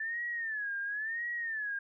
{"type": "tone with vibrato", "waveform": "sine", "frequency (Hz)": 1752, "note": "A6", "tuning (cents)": -8, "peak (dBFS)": -33, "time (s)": [0, 1.79], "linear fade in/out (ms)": 5, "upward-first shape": "sine", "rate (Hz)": 0.96, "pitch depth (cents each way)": 150, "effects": []}